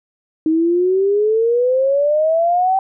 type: exponential sweep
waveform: sine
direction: up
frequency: 312.5 to 777 Hz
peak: -12 dBFS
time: 0.46-2.79 s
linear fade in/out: 2 ms
effects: none